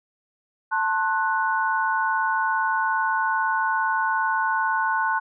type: chord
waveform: sine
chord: F# diminished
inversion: first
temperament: just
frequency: 888 / 1065.6 / 1480 Hz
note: A5 / C6 / F#6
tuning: +16 / +31 / 0 cents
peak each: -24 / -26 / -24 dBFS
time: 0.71-5.2 s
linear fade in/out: 20 ms
effects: none